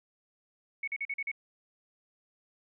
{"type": "tone bursts", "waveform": "sine", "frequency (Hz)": 2217, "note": "C#7", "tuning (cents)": 0, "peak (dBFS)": -31, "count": 6, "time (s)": [0.83, 1.316], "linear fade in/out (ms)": 5, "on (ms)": 46, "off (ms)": 42, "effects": []}